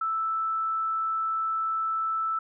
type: tone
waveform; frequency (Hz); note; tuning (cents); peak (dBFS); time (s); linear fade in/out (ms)
sine; 1318.5; E6; 0; -25; 0.01-2.39; 5
effects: none